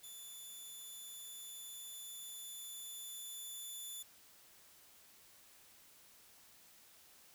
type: tone with level ramp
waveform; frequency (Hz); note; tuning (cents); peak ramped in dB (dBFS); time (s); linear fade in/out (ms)
10% pulse; 3490; A7; -15; -42 to -37; 0.03-4.03; 10
effects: white hiss -63 dBFS RMS until 7.34 s